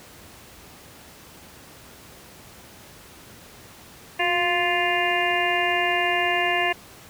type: harmonic tone with a mistuned harmonic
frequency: 349.2 Hz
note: F4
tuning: in tune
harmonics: 1 / 2 / 3 / 5 / 6 / 7 / 8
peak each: -29 / -25 / -30 / -26 / -27 / -31 / -28 dBFS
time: 4.19-6.73 s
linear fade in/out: 10 ms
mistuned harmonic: 1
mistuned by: +58 cents
effects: pink hiss -46 dBFS RMS until 7.09 s + high-pass 60 Hz 12 dB/octave